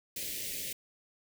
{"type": "band-stop noise", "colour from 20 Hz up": "white", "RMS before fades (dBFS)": -38, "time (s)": [0.16, 0.73], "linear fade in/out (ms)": 5, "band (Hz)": [580, 1900], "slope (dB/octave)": 48, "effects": []}